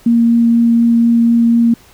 sine tone with vibrato, 233.1 Hz, A#3, in tune, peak -7 dBFS, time 0.06-1.74 s, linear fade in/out 5 ms, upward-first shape triangle, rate 4.1 Hz, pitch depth 8 cents each way, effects pink hiss -45 dBFS RMS until 1.93 s

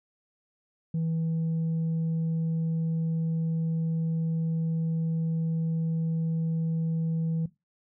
sine tone, 162.9 Hz, E3, 20 cents flat, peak -23 dBFS, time 0.94-7.46 s, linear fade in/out 5 ms, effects noise-tail reverb RT60 0.2 s tail -17 dB re dry + tanh soft clip ceiling -24 dBFS

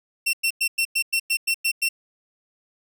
sawtooth tone bursts, 2710 Hz, E7, 47 cents sharp, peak -16 dBFS, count 10, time 0.26-1.89 s, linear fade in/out 10 ms, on 73 ms, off 100 ms, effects none

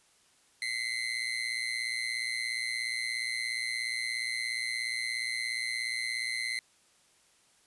30% pulse tone with amplitude modulation, 2064 Hz, C7, 24 cents flat, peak -25 dBFS, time 0.62-6.59 s, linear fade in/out 2 ms, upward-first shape sine, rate 117 Hz, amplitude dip 80%, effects white hiss -65 dBFS RMS until 7.66 s + resampled to 24000 Hz

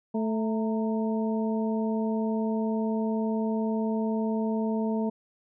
harmonic tone with a mistuned harmonic, 220 Hz, A3, in tune, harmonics 1 / 2 / 3 / 4, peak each -26 / -32 / -36 / -38 dBFS, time 0.14-5.1 s, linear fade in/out 10 ms, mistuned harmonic 4, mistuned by +73 cents, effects none

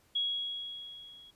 sine tone with level ramp, 3322 Hz, G#7, in tune, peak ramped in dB -27 to -52 dBFS, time 0.15-1.31 s, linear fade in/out 10 ms, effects pink hiss -67 dBFS RMS until 1.35 s + resampled to 32000 Hz

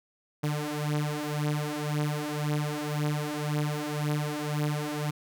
sawtooth beating tone pair, 148.3 / 150.2 Hz, D3 / D3, +17 / +39 cents, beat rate 1.9 Hz, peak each -27 dBFS, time 0.43-5.11 s, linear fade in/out 10 ms, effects none

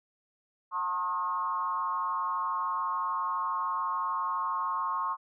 sine tone with frequency modulation, 1078 Hz, C#6, 49 cents flat, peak -28 dBFS, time 0.71-5.17 s, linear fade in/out 50 ms, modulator 175 Hz, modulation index 0.85, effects none

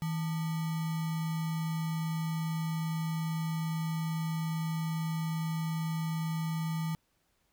sine tone with sample-and-hold, 161.2 Hz, E3, 38 cents flat, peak -30 dBFS, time 0.02-6.95 s, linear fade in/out 0 ms, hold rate 1050 Hz, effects pink hiss -74 dBFS RMS until 7.52 s

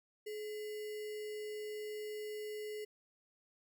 sine tone with sample-and-hold, 424.7 Hz, G#4, 39 cents sharp, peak -40 dBFS, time 0.26-2.85 s, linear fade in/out 10 ms, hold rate 2450 Hz, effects none

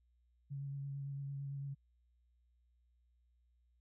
sine tone with vibrato, 139.3 Hz, C#3, 9 cents sharp, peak -40 dBFS, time 0.5-1.75 s, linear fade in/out 20 ms, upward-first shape sine, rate 8.9 Hz, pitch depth 17 cents each way, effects added 60 Hz sine -70 dBFS peak until 3.8 s

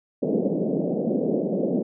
pink band-pass noise, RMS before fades -24 dBFS, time 0.22-1.83 s, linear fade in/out 10 ms, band 170 to 590 Hz, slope 48 dB/octave, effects none

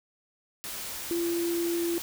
sine tone in noise, 341.1 Hz, F4, 41 cents flat, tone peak -26 dBFS, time 1.11-1.98 s, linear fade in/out 0 ms, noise white, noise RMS -37 dBFS, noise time 0.64-2.02 s, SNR +8 dB, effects none

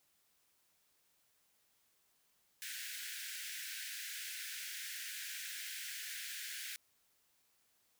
pink high-pass noise, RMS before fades -45 dBFS, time 2.62-6.76 s, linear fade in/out 0 ms, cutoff 1500 Hz, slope 96 dB/octave, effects white hiss -75 dBFS RMS until 7.99 s

